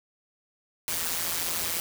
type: noise with amplitude modulation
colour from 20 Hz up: white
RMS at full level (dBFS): -26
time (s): 0.88-1.8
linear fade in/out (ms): 0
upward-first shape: sine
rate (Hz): 168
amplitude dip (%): 85
effects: none